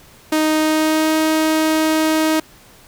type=tone with pitch glide; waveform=sawtooth; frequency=311.1 to 314.7 Hz; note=D#4 to D#4; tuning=0 to +20 cents; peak=-10 dBFS; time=0.32-2.4 s; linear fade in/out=5 ms; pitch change=+20 cents; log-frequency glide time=0.6-1.17 s; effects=pink hiss -46 dBFS RMS until 2.87 s